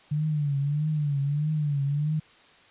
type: tone with vibrato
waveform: sine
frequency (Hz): 146.83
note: D3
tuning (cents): 0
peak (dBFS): -23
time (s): 0.11-2.2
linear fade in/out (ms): 10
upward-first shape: triangle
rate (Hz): 1.6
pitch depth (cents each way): 110
effects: white hiss -55 dBFS RMS until 2.7 s + resampled to 8000 Hz